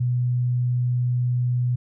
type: tone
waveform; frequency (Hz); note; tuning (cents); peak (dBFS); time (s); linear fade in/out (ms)
sine; 123.47; B2; 0; -19; 0-1.76; 10
effects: none